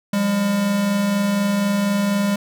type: tone pair together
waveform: square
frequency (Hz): 177.71 / 201.8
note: F3 / G#3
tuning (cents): +30 / -49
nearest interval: major second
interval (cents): 221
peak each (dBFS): -29 / -18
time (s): 0.13-2.36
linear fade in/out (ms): 5
effects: none